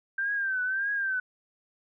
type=tone with vibrato; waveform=sine; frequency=1568 Hz; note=G6; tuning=in tune; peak=-26 dBFS; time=0.18-1.2 s; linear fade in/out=5 ms; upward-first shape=triangle; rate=1.7 Hz; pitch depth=100 cents each way; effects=none